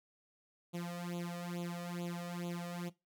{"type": "tone with flanger", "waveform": "sawtooth", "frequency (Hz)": 173.9, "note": "F3", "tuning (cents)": -7, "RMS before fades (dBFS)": -41, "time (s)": [0.73, 2.9], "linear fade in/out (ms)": 20, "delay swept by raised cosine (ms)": [0.28, 1.68], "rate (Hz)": 2.3, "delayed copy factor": 0.95, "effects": ["noise-tail reverb RT60 0.2 s tail -18 dB re dry"]}